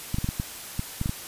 clicks, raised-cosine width 5 ms, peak -14 dBFS, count 9, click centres 0.144 / 0.185 / 0.244 / 0.289 / 0.399 / 0.794 / 1.014 / 1.059 / 1.094 s, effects white hiss -39 dBFS RMS until 1.27 s + resampled to 32000 Hz

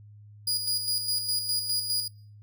sawtooth tone with tremolo, 4898 Hz, D#8, 28 cents flat, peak -22 dBFS, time 0.47-2.08 s, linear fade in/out 5 ms, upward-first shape square, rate 4.9 Hz, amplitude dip 50%, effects noise-tail reverb RT60 0.5 s tail -24 dB re dry + added 104 Hz sine -47 dBFS peak until 2.42 s

